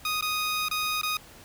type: tone with dropouts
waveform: 15% pulse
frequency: 1244.5 Hz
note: D#6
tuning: in tune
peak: -20 dBFS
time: 0.05-1.17 s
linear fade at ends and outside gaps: 2 ms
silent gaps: 0.21-0.224 / 0.685-0.712 / 1.014-1.032 s
effects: pink hiss -50 dBFS RMS until 1.44 s